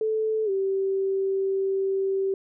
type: tone with pitch glide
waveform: sine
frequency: 437.1 to 387.2 Hz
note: A4 to G4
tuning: -11 to -21 cents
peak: -22 dBFS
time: 0.01-2.34 s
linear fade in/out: 2 ms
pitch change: -210 cents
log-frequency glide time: 0.45-0.5 s
effects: none